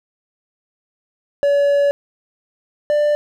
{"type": "tone pair in turn", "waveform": "triangle", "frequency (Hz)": [569, 591.8], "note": ["C#5", "D5"], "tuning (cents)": [45, 13], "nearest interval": "minor second", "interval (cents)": 68, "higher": "second", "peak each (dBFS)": [-10, -11], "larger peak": "first", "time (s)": [[1.43, 1.91], [2.9, 3.15]], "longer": "first", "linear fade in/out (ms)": 0, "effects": []}